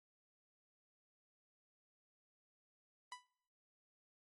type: tone with exponential decay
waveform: sawtooth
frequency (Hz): 991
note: B5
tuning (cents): +6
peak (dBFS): -40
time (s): 3.12-3.27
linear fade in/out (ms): 1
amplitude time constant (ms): 32
effects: noise-tail reverb RT60 0.7 s tail -24 dB re dry + MP3 48 kbps